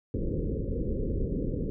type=low-pass noise; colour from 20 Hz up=pink; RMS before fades=-30 dBFS; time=0.14-1.7 s; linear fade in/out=0 ms; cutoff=530 Hz; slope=96 dB/octave; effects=none